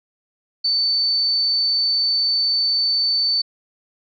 sine tone, 4528 Hz, C#8, 36 cents sharp, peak -16 dBFS, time 0.64-3.42 s, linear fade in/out 10 ms, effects none

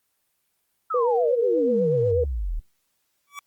sine exponential sweep, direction down, 1346 to 34.65 Hz, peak -24 dBFS, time 0.9-2.6 s, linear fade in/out 10 ms
sine tone with vibrato, 480.4 Hz, B4, 48 cents flat, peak -19 dBFS, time 0.94-2.24 s, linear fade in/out 5 ms, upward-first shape triangle, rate 8.2 Hz, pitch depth 80 cents each way
25% pulse tone with exponential growth, 1145 Hz, D6, 44 cents flat, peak -27 dBFS, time 3.27-3.39 s, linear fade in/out 1 ms, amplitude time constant 25 ms
effects white hiss -72 dBFS RMS until 3.46 s + Opus 24 kbps

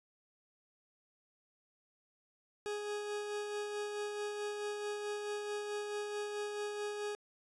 40% pulse tone with tremolo, 415.3 Hz, G#4, in tune, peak -35 dBFS, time 2.66-7.15 s, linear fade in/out 0 ms, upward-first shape sine, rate 4.6 Hz, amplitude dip 35%, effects resampled to 24000 Hz

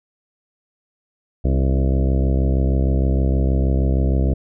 harmonic tone with a mistuned harmonic, 66.4 Hz, C2, 26 cents sharp, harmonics 1 / 2 / 3 / 4 / 5 / 6 / 7 / 8 / 9 / 10, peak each -16 / -22 / -26 / -28 / -30 / -32 / -33 / -34 / -35 / -36 dBFS, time 1.44-4.34 s, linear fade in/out 10 ms, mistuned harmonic 5, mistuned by -23 cents, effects none

